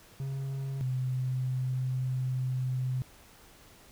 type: tone pair in turn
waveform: triangle / sine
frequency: 135.8 / 128.53 Hz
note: C#3 / C3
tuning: -35 / -30 cents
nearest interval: minor second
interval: 95 cents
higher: first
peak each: -30 / -28 dBFS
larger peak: second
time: 0.2-0.81 / 0.81-3.02 s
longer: second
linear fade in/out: 0 ms
effects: pink hiss -56 dBFS RMS until 3.91 s